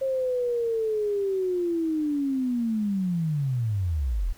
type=linear sweep; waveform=sine; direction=down; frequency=539 to 34.65 Hz; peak=-23 dBFS; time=0.01-4.33 s; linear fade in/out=10 ms; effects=pink hiss -54 dBFS RMS until 4.37 s